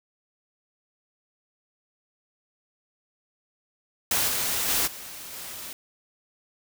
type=noise with level steps; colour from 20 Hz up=white; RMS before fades=-24 / -27 / -24 / -40 / -38 dBFS; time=4.11-5.73 s; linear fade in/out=2 ms; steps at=4.27 / 4.68 / 4.86 / 5.32 s; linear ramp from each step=20 ms; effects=none